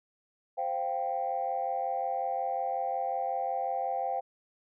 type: chord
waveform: sine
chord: C suspended fourth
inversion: none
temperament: equal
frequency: 523.3 / 698.5 / 784 Hz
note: C5 / F5 / G5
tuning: 0 / 0 / 0 cents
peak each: -35 / -33 / -31 dBFS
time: 0.57-4.21 s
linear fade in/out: 20 ms
effects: tanh soft clip ceiling -21 dBFS